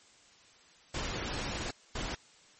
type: noise bursts at uneven times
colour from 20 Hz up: pink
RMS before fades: -36 dBFS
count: 2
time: 0.94-1.71 / 1.95-2.15 s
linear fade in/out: 5 ms
effects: white hiss -60 dBFS RMS until 2.59 s + MP3 32 kbps